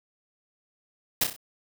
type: noise with echo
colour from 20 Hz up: white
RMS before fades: -22 dBFS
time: 1.21-1.24 s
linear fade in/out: 5 ms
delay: 31 ms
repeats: 4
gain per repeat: -6 dB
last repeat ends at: 1.364 s
effects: none